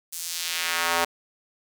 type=tone with high-pass filter sweep; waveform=square; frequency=84.8 Hz; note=E2; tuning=50 cents sharp; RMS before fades=-27 dBFS; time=0.12-1.05 s; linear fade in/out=10 ms; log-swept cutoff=8500 to 690 Hz; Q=1; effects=none